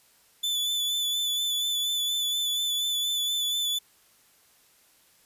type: tone with vibrato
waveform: 40% pulse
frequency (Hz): 3485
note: A7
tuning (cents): -17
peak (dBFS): -24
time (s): 0.43-3.79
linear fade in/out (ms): 10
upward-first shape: sine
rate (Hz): 4.2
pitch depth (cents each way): 24
effects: white hiss -61 dBFS RMS until 5.25 s + resampled to 32000 Hz